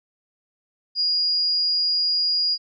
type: tone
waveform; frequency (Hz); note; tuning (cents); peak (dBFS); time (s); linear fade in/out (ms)
sine; 4865; D#8; -40; -18; 0.95-2.58; 50
effects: MP3 48 kbps